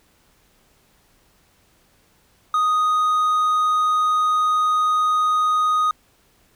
triangle tone, 1244.5 Hz, D#6, in tune, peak -14 dBFS, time 2.54-5.91 s, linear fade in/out 2 ms, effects pink hiss -59 dBFS RMS until 6.55 s

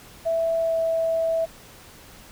sine tone with pitch glide, 659.3 to 655.1 Hz, E5 to E5, 0 to -11 cents, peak -20 dBFS, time 0.25-1.46 s, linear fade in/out 20 ms, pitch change -11 cents, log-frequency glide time 0.62-0.74 s, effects pink hiss -47 dBFS RMS until 2.31 s

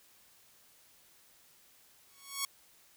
5% pulse tone with exponential growth, 1108.7 Hz, C#6, in tune, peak -18 dBFS, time 2.09-2.45 s, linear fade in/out 2 ms, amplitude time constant 78 ms, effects white hiss -63 dBFS RMS until 2.96 s

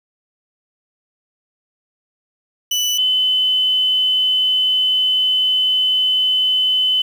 30% pulse / sine tone pair in turn, 2978 / 3028 Hz, F#7 / F#7, +11 / +39 cents, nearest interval unison, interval 28 cents, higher second, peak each -13 dBFS, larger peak neither, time 2.71-2.98 / 2.98-7.02 s, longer second, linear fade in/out 5 ms, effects 7-bit

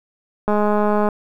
click train, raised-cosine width 1 ms, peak -6 dBFS, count 128, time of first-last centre 0.48-1.088 s, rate 209 Hz, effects 8-bit

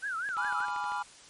sine tone with vibrato, 1476 Hz, F#6, 5 cents flat, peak -31 dBFS, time 0.02-0.66 s, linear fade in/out 20 ms, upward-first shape triangle, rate 5 Hz, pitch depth 250 cents each way
click train, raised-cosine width 0.3 ms, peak -29 dBFS, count 9, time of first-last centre 0.29-0.92 s, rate 12.7 Hz
triangle chord, G# diminished seventh, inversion none, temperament equal, 830.6 / 987.8 / 1174.7 / 1396.9 Hz, G#5 / B5 / D6 / F6, 0 / 0 / 0 / 0 cents, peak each -34 / -33 / -38 / -35 dBFS, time 0.37-1.03 s, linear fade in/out 10 ms
effects white hiss -53 dBFS RMS until 1.29 s + MP3 48 kbps

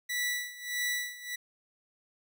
sawtooth tone with tremolo, 1961 Hz, B6, 13 cents flat, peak -25 dBFS, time 0.09-1.36 s, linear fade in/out 10 ms, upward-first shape sine, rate 1.6 Hz, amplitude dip 85%, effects none

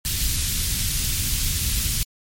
pink band-stop noise, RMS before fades -23 dBFS, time 0.05-2.03 s, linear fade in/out 0 ms, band 120 to 3600 Hz, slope 12 dB/octave, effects MP3 64 kbps

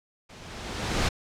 pink noise with level ramp, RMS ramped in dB -47 to -23 dBFS, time 0.29-1.09 s, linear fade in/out 10 ms, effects low-pass 6000 Hz 12 dB/octave

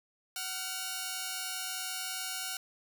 5% pulse tone pair together, 749.9 / 1396.9 Hz, F#5 / F6, +23 / 0 cents, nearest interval major seventh, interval 1077 cents, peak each -27 / -26 dBFS, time 0.36-2.57 s, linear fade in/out 2 ms, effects none

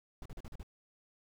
brown noise bursts, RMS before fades -44 dBFS, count 6, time 0.22-0.631 s, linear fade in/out 2 ms, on 36 ms, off 39 ms, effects none

